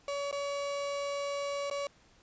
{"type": "tone with dropouts", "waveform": "35% pulse", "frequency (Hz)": 566, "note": "C#5", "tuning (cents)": 36, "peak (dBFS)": -31, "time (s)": [0.08, 1.87], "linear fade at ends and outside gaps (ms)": 2, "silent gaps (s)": [[0.313, 0.326], [1.7, 1.711]], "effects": ["pink hiss -63 dBFS RMS until 2.22 s", "resampled to 16000 Hz"]}